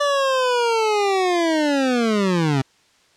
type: linear sweep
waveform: 25% pulse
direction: down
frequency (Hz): 583 to 129.4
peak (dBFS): -13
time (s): 0-2.62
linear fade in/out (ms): 10
effects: white hiss -57 dBFS RMS until 3.16 s + low-pass 6000 Hz 12 dB/octave